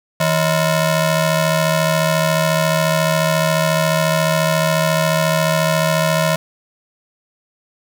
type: ring-modulated tone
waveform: sawtooth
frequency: 397.8 Hz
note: G4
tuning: 25 cents sharp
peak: -7 dBFS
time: 0.2-6.36 s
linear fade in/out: 5 ms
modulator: 236 Hz
effects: 8-bit